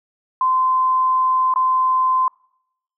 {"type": "tone with dropouts", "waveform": "sine", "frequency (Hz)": 1033, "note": "C6", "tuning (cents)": -22, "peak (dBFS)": -14, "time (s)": [0.41, 2.28], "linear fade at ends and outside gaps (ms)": 2, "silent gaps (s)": [1.539, 1.559], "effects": ["noise-tail reverb RT60 0.8 s tail -26 dB re dry"]}